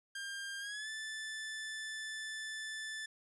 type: tone with pitch glide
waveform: sawtooth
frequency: 1600 to 1754.9 Hz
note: G6 to A6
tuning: +35 to -5 cents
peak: -37 dBFS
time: 0.15-3.06 s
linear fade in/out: 5 ms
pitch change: +160 cents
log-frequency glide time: 0.59-0.89 s
effects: resampled to 24000 Hz